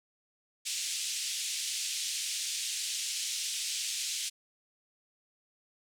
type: band-pass noise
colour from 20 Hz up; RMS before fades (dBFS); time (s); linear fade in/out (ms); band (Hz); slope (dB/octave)
white; -35; 0.65-4.3; 20; 2600 to 8400; 24
effects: none